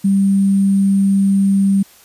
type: tone with sample-and-hold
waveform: sine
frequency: 196 Hz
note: G3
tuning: in tune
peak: -10 dBFS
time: 0.04-1.83 s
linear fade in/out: 10 ms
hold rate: 8820 Hz
effects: white hiss -46 dBFS RMS until 2.04 s + resampled to 32000 Hz